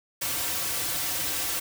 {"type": "noise with comb filter", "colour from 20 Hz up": "white", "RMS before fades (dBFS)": -29, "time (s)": [0.21, 1.6], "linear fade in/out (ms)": 10, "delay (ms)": 4.8, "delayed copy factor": -0.75, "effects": []}